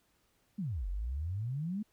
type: exponential two-way sweep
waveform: sine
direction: down then up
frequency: 220.9 to 43.47 to 220.9 Hz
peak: -33 dBFS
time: 0.58-1.83 s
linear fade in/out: 10 ms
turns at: 0.88 s
effects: pink hiss -73 dBFS RMS until 1.92 s